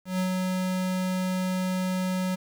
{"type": "tone with ADSR envelope", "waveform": "square", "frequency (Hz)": 185, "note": "F#3", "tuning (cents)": 0, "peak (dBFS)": -24, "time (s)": [0.05, 2.36], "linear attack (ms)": 140, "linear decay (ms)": 100, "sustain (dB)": -2, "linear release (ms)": 17, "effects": ["9-bit"]}